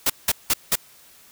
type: noise bursts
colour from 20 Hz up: white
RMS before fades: -19 dBFS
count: 4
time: 0.06-0.756 s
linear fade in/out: 5 ms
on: 39 ms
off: 180 ms
effects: white hiss -51 dBFS RMS until 1.31 s